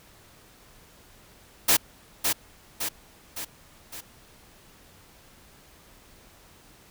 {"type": "noise with echo", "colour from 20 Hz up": "white", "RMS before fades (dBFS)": -19, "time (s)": [1.68, 1.77], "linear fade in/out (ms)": 10, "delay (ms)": 560, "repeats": 4, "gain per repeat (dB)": -5, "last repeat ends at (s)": 4.01, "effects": ["pink hiss -54 dBFS RMS until 6.9 s"]}